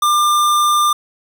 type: tone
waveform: square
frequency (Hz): 1196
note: D6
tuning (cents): +31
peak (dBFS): -12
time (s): 0.02-0.93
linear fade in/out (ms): 5
effects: none